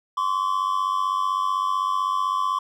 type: tone pair together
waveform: triangle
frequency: 1041.2 / 1137 Hz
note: C6 / C#6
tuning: -9 / +44 cents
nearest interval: major second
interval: 153 cents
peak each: -22 dBFS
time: 0.17-2.59 s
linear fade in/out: 5 ms
effects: none